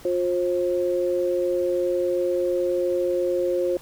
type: tone pair together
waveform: sine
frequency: 355.7 / 532.9 Hz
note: F4 / C5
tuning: +32 / +32 cents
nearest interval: perfect fifth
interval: 700 cents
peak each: -23 dBFS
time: 0.05-3.77 s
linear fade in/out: 2 ms
effects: pink hiss -47 dBFS RMS until 3.81 s